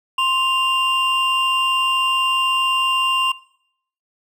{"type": "tone pair together", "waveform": "triangle", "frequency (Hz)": [1049.3, 2794], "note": ["C6", "F7"], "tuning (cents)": [5, 0], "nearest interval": "octave + perfect fourth", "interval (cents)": 1695, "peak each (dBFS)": -17, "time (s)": [0.18, 3.32], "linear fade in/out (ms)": 5, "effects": ["noise-tail reverb RT60 0.7 s tail -20 dB re dry"]}